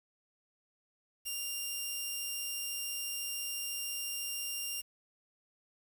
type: tone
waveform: 10% pulse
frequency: 2794 Hz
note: F7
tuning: in tune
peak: -27 dBFS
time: 1.25-4.82 s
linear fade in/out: 20 ms
effects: 9-bit